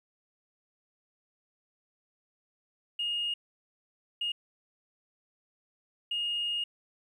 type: tone bursts at uneven times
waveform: sine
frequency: 2853 Hz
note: F7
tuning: 36 cents sharp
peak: -28 dBFS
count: 3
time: 2.99-3.34 / 4.21-4.32 / 6.11-6.64 s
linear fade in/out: 5 ms
effects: tanh soft clip ceiling -24 dBFS + 11-bit